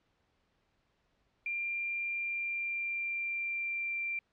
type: tone with pitch glide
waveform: sine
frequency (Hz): 2384 to 2362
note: D7 to D7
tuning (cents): +25 to +9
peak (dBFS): -32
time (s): 1.46-4.19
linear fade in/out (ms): 2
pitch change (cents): -16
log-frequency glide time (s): 2.14-4.01
effects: pink hiss -75 dBFS RMS until 4.32 s + low-pass 4000 Hz 12 dB/octave